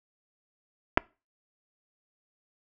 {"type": "clicks", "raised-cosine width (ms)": 0.5, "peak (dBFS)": -5, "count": 2, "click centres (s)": [0.974, 0.977], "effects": ["noise-tail reverb RT60 0.3 s tail -25 dB re dry"]}